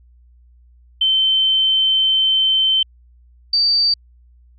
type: tone pair in turn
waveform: sine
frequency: 3089 / 4628 Hz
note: G7 / D8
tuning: -26 / -26 cents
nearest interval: perfect fifth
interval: 700 cents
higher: second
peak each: -12 dBFS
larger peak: neither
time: 1.01-2.83 / 3.53-3.94 s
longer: first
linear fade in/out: 5 ms
effects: added 60 Hz sine -46 dBFS peak until 4.58 s + MP3 32 kbps